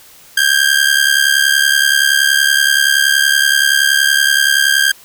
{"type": "ring-modulated tone", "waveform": "sawtooth", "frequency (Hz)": 1600, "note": "G6", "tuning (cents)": 35, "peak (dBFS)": -3, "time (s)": [0.37, 4.92], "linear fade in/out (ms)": 5, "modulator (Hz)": 35.3, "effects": ["white hiss -42 dBFS RMS until 5.04 s"]}